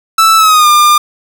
45% pulse tone with pitch glide, 1318.5 to 1202.1 Hz, E6 to D6, 0 to +40 cents, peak -4 dBFS, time 0.18-0.98 s, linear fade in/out 5 ms, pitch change -160 cents, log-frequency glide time 0.37-0.68 s, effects none

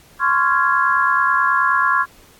sine chord, Db major seventh, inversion third, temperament just, 1039.4 / 1108.7 / 1385.9 / 1663.1 Hz, C6 / Db6 / F6 / Ab6, -12 / 0 / -14 / +2 cents, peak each -19 dBFS, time 0.19-2.06 s, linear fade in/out 50 ms, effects pink hiss -49 dBFS RMS until 2.39 s + AAC 64 kbps

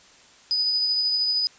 sine tone with tremolo, 4978 Hz, D#8, in tune, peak -19 dBFS, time 0.51-1.47 s, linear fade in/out 0 ms, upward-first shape triangle, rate 13 Hz, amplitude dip 30%, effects white hiss -52 dBFS RMS until 1.58 s + resampled to 16000 Hz

